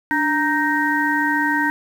harmonic tone with a mistuned harmonic, 311.1 Hz, D#4, in tune, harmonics 1 / 3 / 5 / 6, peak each -22 / -22 / -22 / -22 dBFS, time 0.11-1.7 s, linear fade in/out 0 ms, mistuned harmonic 1, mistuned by -96 cents, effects 7-bit

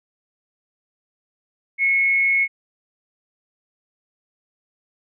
sine tone with frequency modulation, 2187 Hz, C#7, 24 cents flat, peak -15 dBFS, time 1.78-2.48 s, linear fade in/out 50 ms, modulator 167 Hz, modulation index 0.23, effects none

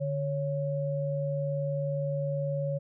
sine tone pair together, 146.83 / 554.7 Hz, D3 / C#5, 0 / +1 cents, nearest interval octave + major seventh, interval 2301 cents, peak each -30 / -31 dBFS, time 0-2.79 s, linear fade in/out 20 ms, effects none

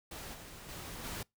pink noise with level steps, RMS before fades -45 / -50 / -45 / -41 dBFS, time 0.11-1.23 s, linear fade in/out 5 ms, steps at 0.33 / 0.68 / 1.03 s, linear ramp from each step 20 ms, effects noise-tail reverb RT60 0.2 s tail -26 dB re dry

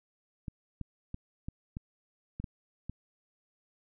clicks, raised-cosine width 5 ms, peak -25 dBFS, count 8, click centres 0.482 / 0.813 / 1.144 / 1.485 / 1.769 / 2.4 / 2.442 / 2.896 s, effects none

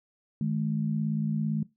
sine tone pair together, 155.56 / 213.3 Hz, D#3 / G#3, 0 / +46 cents, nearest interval perfect fourth, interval 546 cents, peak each -28 dBFS, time 0.41-1.63 s, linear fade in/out 2 ms, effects noise-tail reverb RT60 0.2 s tail -19 dB re dry

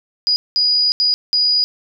sine tone bursts at uneven times, 4914 Hz, D#8, 22 cents flat, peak -12 dBFS, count 4, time 0.27-0.36 / 0.56-0.92 / 1-1.14 / 1.33-1.64 s, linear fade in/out 0 ms, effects none

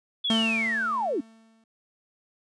sine linear sweep, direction down, 3466 to 233.4 Hz, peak -24 dBFS, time 0.24-1.21 s, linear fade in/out 10 ms
45% pulse tone with exponential decay, 223.9 Hz, A3, 30 cents sharp, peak -21 dBFS, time 0.3-1.64 s, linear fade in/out 2 ms, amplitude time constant 290 ms
effects resampled to 22050 Hz

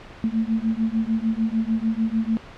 sine beating tone pair, 220 / 226.7 Hz, A3 / A#3, 0 / -48 cents, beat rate 6.7 Hz, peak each -23 dBFS, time 0.24-2.37 s, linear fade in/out 0 ms, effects pink hiss -42 dBFS RMS until 2.57 s + low-pass 3000 Hz 12 dB/octave

